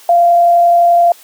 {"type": "tone with frequency modulation", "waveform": "sine", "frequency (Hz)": 691, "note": "F5", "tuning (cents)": -19, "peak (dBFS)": -5, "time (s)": [0.09, 1.12], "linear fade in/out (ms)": 2, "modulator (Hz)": 31.6, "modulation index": 0.23, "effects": ["white hiss -41 dBFS RMS until 1.23 s", "high-pass 400 Hz 12 dB/octave"]}